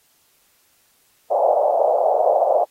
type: band-pass noise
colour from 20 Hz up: pink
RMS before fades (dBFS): -17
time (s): 1.3-2.65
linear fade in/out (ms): 20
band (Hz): 550 to 750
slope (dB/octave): 48
effects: white hiss -60 dBFS RMS until 2.7 s + AAC 48 kbps